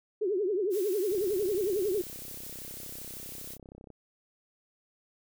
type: tone with vibrato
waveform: sine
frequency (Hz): 392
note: G4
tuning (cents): 0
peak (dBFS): -26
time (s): 0.21-2.02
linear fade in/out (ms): 10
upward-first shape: triangle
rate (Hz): 11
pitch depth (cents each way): 220
type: noise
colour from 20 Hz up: blue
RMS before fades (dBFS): -43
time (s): 0.7-3.58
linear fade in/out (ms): 50
type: click train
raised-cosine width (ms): 2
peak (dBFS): -35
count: 92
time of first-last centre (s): 1.12-3.903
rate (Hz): 32.7
effects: none